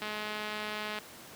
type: click train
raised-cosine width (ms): 0.3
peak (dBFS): -21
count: 206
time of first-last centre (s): 0.02-0.987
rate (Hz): 212
effects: pink hiss -49 dBFS RMS until 1.35 s + high-pass 150 Hz 12 dB/octave